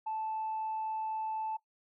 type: tone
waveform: sine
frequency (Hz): 876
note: A5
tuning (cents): -8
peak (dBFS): -32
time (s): 0.06-1.57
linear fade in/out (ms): 10
effects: noise-tail reverb RT60 0.1 s tail -17 dB re dry + tanh soft clip ceiling -29 dBFS